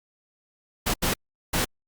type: noise bursts at uneven times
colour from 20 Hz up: pink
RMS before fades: -24 dBFS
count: 3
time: 0.86-0.94 / 1.02-1.14 / 1.53-1.65 s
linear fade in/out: 10 ms
effects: Opus 48 kbps

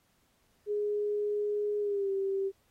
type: tone with pitch glide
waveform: sine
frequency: 415.3 to 389.7 Hz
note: G#4 to G4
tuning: 0 to -10 cents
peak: -28 dBFS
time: 0.66-2.52 s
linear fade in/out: 50 ms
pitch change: -110 cents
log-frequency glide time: 1.8-2.11 s
effects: pink hiss -71 dBFS RMS until 2.7 s + AAC 48 kbps

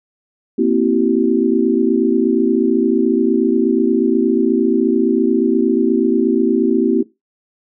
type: chord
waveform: sine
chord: C dominant seventh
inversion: third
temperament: equal with one note detuned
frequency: 233.1 / 261.6 / 329.6 / 383.9 Hz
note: Bb3 / C4 / E4 / G4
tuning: 0 / 0 / 0 / -36 cents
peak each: -17 dBFS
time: 0.58-7.03 s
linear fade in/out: 10 ms
effects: noise-tail reverb RT60 0.2 s tail -18 dB re dry

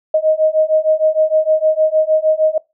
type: beating tone pair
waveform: sine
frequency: 622.3 / 628.8 Hz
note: D#5 / D#5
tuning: 0 / +18 cents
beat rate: 6.5 Hz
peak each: -14 dBFS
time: 0.14-2.58 s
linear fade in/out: 5 ms
effects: noise-tail reverb RT60 0.2 s tail -21 dB re dry

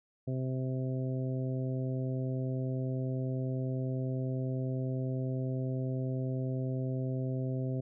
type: harmonic tone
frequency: 130 Hz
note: C3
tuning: 11 cents flat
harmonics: 1 / 2 / 3 / 4 / 5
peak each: -32 / -38 / -42 / -44 / -46 dBFS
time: 0.27-7.81 s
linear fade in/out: 10 ms
effects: none

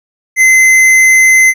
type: tone with hard clipping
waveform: sine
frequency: 2056 Hz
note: C7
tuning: 31 cents flat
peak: -5 dBFS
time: 0.36-1.54 s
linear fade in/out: 50 ms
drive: 12 dB
effects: none

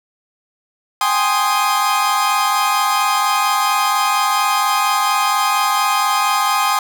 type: chord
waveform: 40% pulse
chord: Ab major seventh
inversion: third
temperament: equal with one note detuned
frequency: 786.3 / 830.6 / 1046.5 / 1244.5 Hz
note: G5 / Ab5 / C6 / Eb6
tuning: +5 / 0 / 0 / 0 cents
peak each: -21 / -20 / -18 / -18 dBFS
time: 1.01-6.79 s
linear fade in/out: 2 ms
effects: none

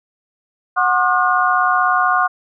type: tone cluster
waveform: sine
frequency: 735 / 1073 / 1209 / 1442 Hz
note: F#5 / C6 / D6 / F#6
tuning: -12 / +43 / +50 / -45 cents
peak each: -18 dBFS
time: 0.76-2.28 s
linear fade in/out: 20 ms
effects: none

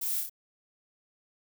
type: noise with echo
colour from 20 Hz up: violet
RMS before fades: -33 dBFS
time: 0.01-0.21 s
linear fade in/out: 10 ms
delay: 29 ms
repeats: 3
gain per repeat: -3 dB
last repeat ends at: 0.297 s
effects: none

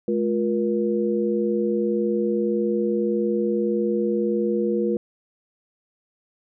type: tone cluster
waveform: sine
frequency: 212 / 353.7 / 475.4 Hz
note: G#3 / F4 / A#4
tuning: +36 / +22 / +34 cents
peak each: -24 dBFS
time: 0.08-4.97 s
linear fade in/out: 2 ms
effects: none

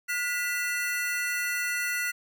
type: tone cluster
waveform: square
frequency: 1439 / 1979 / 2704 Hz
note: F#6 / B6 / E7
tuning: -49 / +3 / +43 cents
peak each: -32 / -31 / -36 dBFS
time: 0.08-2.12 s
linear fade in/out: 20 ms
effects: none

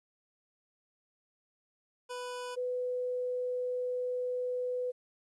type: tone pair in turn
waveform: 25% pulse / sine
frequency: 495.3 / 498.5 Hz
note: B4 / B4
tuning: +5 / +16 cents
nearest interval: unison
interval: 11 cents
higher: second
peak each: -34 / -31 dBFS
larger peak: second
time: 2.09-2.56 / 2.56-4.92 s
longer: second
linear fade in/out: 20 ms
effects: resampled to 24000 Hz + 12-bit

